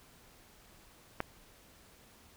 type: click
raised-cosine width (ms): 0.5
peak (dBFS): -17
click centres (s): 1.204
effects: pink hiss -60 dBFS RMS until 2.36 s